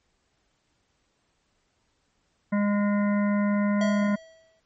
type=harmonic tone; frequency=204.8 Hz; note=G#3; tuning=24 cents flat; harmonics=1 / 3 / 5 / 7 / 9 / 10; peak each=-21 / -31 / -35 / -38 / -40 / -41 dBFS; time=2.52-4.16 s; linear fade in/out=10 ms
type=tone with exponential decay; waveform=square; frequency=649 Hz; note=E5; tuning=27 cents flat; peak=-26 dBFS; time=3.81-4.6 s; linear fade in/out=2 ms; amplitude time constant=170 ms
effects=pink hiss -71 dBFS RMS until 4.65 s + MP3 32 kbps